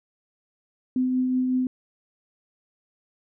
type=tone with tremolo; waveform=sine; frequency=255.2 Hz; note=C4; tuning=43 cents flat; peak=-19 dBFS; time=0.96-1.67 s; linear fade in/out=2 ms; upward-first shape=triangle; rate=5.4 Hz; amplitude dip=30%; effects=none